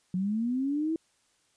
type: linear sweep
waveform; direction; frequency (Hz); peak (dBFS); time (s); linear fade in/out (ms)
sine; up; 178.2 to 329.6; -26; 0.14-0.96; 2
effects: white hiss -69 dBFS RMS until 1.56 s + resampled to 22050 Hz